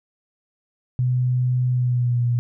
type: tone with pitch glide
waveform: sine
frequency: 125.6 to 120.62 Hz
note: B2 to B2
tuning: +30 to -40 cents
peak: -17 dBFS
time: 0.99-2.39 s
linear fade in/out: 0 ms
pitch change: -70 cents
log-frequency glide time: 1.71-2.22 s
effects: none